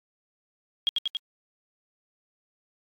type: tone with echo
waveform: sine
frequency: 3265 Hz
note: G#7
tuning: 30 cents flat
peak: -20 dBFS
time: 0.87-0.89 s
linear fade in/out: 0 ms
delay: 93 ms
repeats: 3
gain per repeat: -2 dB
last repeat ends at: 1.169 s
effects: AAC 64 kbps